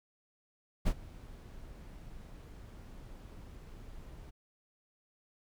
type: noise with ADSR envelope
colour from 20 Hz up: brown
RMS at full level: -27 dBFS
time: 0.85-4.31 s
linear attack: 21 ms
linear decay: 62 ms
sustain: -22 dB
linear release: 17 ms
effects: none